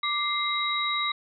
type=tone cluster; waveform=sine; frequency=1177 / 2090 / 3833 Hz; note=D6 / C7 / A#7; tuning=+3 / -2 / +47 cents; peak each=-29 / -30 / -28 dBFS; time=0.03-1.12 s; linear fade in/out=5 ms; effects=none